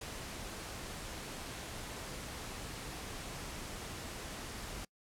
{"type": "noise", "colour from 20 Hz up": "pink", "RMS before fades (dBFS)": -44, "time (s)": [0.01, 4.85], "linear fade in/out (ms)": 5, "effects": ["noise-tail reverb RT60 0.1 s tail -26 dB re dry", "low-pass 11000 Hz 12 dB/octave"]}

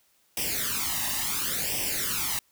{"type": "noise with flanger", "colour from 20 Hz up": "white", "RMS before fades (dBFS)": -29, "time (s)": [0.37, 2.39], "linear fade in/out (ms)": 2, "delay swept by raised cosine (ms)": [0.36, 1.08], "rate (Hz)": 0.71, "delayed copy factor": 0.8, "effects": ["white hiss -66 dBFS RMS until 2.51 s"]}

